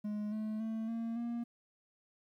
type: tone with pitch steps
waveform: triangle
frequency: 209.6 / 215.9 / 222.3 / 229 / 235.8 Hz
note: G#3 / A3 / A3 / A#3 / A#3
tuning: +16 / -33 / +18 / -31 / +20 cents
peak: -33 dBFS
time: 0.04-1.44 s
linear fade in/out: 10 ms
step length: 280 ms
effects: 12-bit